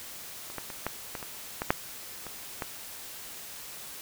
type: clicks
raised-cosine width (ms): 0.5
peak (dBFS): -28 / -19 / -24 / -14 / -20 / -23 / -15 / -6 / -24 / -16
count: 10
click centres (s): 0.501 / 0.583 / 0.702 / 0.866 / 1.152 / 1.228 / 1.619 / 1.705 / 2.267 / 2.622
effects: white hiss -43 dBFS RMS until 4.01 s